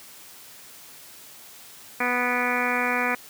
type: harmonic tone with a mistuned harmonic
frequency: 246.5 Hz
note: B3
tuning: 3 cents flat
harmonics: 1 / 2 / 3 / 4 / 5 / 6 / 7 / 8 / 9 / 10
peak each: -31 / -31 / -31 / -31 / -31 / -31 / -31 / -31 / -31 / -31 dBFS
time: 2-3.15 s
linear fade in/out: 5 ms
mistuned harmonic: 10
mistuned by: -48 cents
effects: white hiss -46 dBFS RMS until 3.29 s + high-pass 80 Hz 12 dB/octave